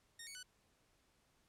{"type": "tone with pitch steps", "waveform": "10% pulse", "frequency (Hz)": [1849, 2231, 1492], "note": ["A#6", "C#7", "F#6"], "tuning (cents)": [-15, 11, 14], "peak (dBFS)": -40, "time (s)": [0.19, 0.43], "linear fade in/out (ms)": 5, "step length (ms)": 80, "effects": ["pink hiss -75 dBFS RMS until 1.48 s", "low-pass 11000 Hz 12 dB/octave"]}